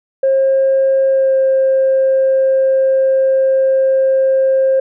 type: tone with pitch glide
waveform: sine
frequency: 536 to 531.4 Hz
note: C5 to C5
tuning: +42 to +27 cents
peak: -8 dBFS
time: 0.23-4.8 s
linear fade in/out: 5 ms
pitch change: -15 cents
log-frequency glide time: 1.09-1.36 s
effects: tanh soft clip ceiling -6 dBFS